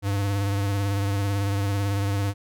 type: tone with vibrato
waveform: square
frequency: 99.8 Hz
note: G2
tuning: 32 cents sharp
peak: -23 dBFS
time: 0.02-2.34 s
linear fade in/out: 50 ms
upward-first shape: triangle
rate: 18 Hz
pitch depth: 43 cents each way
effects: none